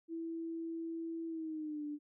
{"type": "tone with pitch glide", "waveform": "sine", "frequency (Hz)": [329.6, 295.3], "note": ["E4", "D4"], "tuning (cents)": [0, 10], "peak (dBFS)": -38, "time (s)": [0.08, 1.99], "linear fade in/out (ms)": 50, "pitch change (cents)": -190, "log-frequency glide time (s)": [1.27, 1.85], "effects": []}